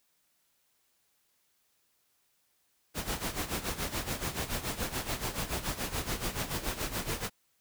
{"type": "noise with tremolo", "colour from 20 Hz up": "pink", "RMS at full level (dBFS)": -32, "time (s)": [2.94, 7.3], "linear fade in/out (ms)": 50, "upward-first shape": "sine", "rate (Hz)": 7, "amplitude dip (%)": 75, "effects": ["white hiss -73 dBFS RMS until 7.6 s"]}